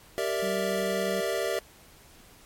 square chord, E half-diminished seventh, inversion first, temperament equal, 392 / 466.2 / 587.3 / 659.3 Hz, G4 / Bb4 / D5 / E5, 0 / 0 / 0 / 0 cents, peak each -33 dBFS, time 0.18-1.59 s, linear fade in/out 0 ms
sine tone, 191.4 Hz, G3, 41 cents flat, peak -33 dBFS, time 0.42-1.21 s, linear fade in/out 10 ms
effects pink hiss -54 dBFS RMS until 2.45 s + MP3 64 kbps

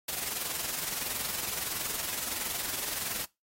white noise with amplitude modulation, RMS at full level -32 dBFS, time 0.08-3.25 s, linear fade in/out 5 ms, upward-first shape sine, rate 21.5 Hz, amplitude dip 55%, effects noise-tail reverb RT60 0.2 s tail -20 dB re dry + AAC 48 kbps

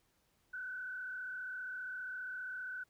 sine tone with frequency modulation, 1502 Hz, F#6, 26 cents sharp, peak -40 dBFS, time 0.53-2.84 s, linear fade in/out 10 ms, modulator 35 Hz, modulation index 1, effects pink hiss -75 dBFS RMS until 2.89 s

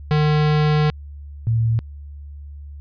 square / sine tone pair in turn, 151.3 / 113.81 Hz, D#3 / A#2, -48 / -41 cents, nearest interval perfect fourth, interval 493 cents, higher first, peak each -15 dBFS, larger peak neither, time 0.11-0.9 / 1.47-1.79 s, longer first, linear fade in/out 0 ms, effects added 72 Hz sine -33 dBFS peak until 2.8 s + resampled to 11025 Hz

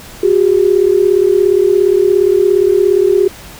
sine tone pair together, 366.4 / 403.6 Hz, F#4 / G#4, -17 / -49 cents, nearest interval major second, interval 168 cents, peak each -10 dBFS, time 0.23-3.28 s, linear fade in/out 5 ms, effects pink hiss -34 dBFS RMS until 3.59 s

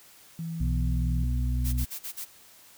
sine tone, 164.81 Hz, E3, in tune, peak -31 dBFS, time 0.39-1.24 s, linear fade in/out 2 ms
harmonic tone, 61.74 Hz, B1, in tune, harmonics 1 / 2 / 4, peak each -25 / -31 / -37 dBFS, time 0.6-1.85 s, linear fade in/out 10 ms
blue noise bursts, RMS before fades -36 dBFS, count 5, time 1.64-2.255 s, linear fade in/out 20 ms, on 91 ms, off 40 ms
effects white hiss -54 dBFS RMS until 2.77 s

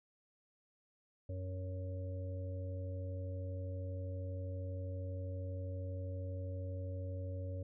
harmonic tone, 92.5 Hz, F#2, in tune, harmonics 1 / 3 / 5 / 6, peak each -39 / -52 / -54 / -49 dBFS, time 1.29-7.63 s, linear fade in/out 5 ms, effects none

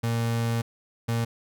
35% pulse tone pair in turn, 116 / 116 Hz, A#2 / A#2, -8 / -8 cents, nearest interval unison, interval 0 cents, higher neither, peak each -22 dBFS, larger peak neither, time 0.03-0.62 / 1.08-1.25 s, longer first, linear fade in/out 10 ms, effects none

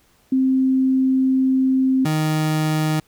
sine / 30% pulse tone pair in turn, 262.4 / 155.3 Hz, C4 / D#3, +5 / -3 cents, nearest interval major sixth, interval 908 cents, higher first, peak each -14 / -15 dBFS, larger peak first, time 0.32-2.05 / 2.05-3 s, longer first, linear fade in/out 5 ms, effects pink hiss -58 dBFS RMS until 3.07 s

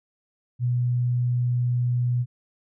sine tone, 122.7 Hz, B2, 11 cents flat, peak -20 dBFS, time 0.59-2.26 s, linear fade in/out 50 ms, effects none

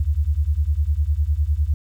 sine beating tone pair, 69.3 / 79.2 Hz, C#2 / D#2, 0 / +31 cents, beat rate 9.9 Hz, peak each -20 / -20 dBFS, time 0-1.74 s, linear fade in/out 5 ms, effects 9-bit

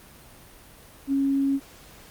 sine tone, 274.8 Hz, C#4, 15 cents flat, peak -20 dBFS, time 1.07-1.6 s, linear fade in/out 50 ms, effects pink hiss -49 dBFS RMS until 2.1 s + Opus 32 kbps

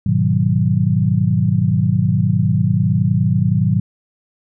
sine chord, G# minor seventh, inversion none, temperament equal, 103.83 / 123.47 / 155.56 / 185 Hz, G#2 / B2 / D#3 / F#3, 0 / 0 / 0 / 0 cents, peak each -18 dBFS, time 0.06-3.8 s, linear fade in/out 5 ms, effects none

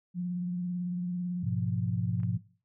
sine tone with vibrato, 177.8 Hz, F3, 31 cents sharp, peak -29 dBFS, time 0.14-1.47 s, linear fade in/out 50 ms, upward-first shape sine, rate 18 Hz, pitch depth 24 cents each way
sine chord, F diminished, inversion first, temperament equal, 103.83 / 123.47 / 174.61 Hz, Ab2 / Cb3 / F3, 0 / 0 / 0 cents, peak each -32 dBFS, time 1.43-2.38 s, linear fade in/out 10 ms
clicks, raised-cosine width 0.5 ms, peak -46 / -38 dBFS, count 2, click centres 2.202 / 2.233 s
effects noise-tail reverb RT60 0.4 s tail -19 dB re dry

